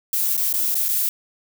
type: noise with dropouts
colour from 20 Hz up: violet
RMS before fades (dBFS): -21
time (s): 0.13-1.09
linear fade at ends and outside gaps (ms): 2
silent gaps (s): 0.368-0.376 / 0.528-0.538 / 0.745-0.753 / 0.884-0.888
effects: none